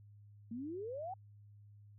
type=exponential sweep; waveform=sine; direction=up; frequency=220 to 790 Hz; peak=-40 dBFS; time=0.51-1.14 s; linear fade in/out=5 ms; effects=added 103 Hz sine -56 dBFS peak until 1.98 s